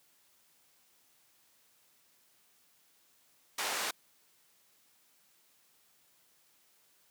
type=band-pass noise; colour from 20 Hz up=pink; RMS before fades=-35 dBFS; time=3.58-3.91 s; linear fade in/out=5 ms; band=660 to 11000 Hz; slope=12 dB/octave; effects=white hiss -68 dBFS RMS until 7.1 s + high-pass 100 Hz 12 dB/octave